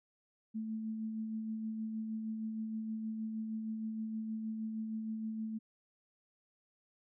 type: tone with tremolo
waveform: sine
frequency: 220 Hz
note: A3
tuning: in tune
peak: -35 dBFS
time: 0.54-5.59 s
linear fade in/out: 20 ms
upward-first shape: sine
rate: 6.4 Hz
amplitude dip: 30%
effects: none